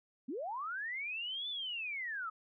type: linear two-way sweep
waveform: sine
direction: up then down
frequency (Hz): 220 to 3544 to 1243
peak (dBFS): -37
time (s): 0.28-2.3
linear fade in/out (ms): 10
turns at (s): 1.49
effects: none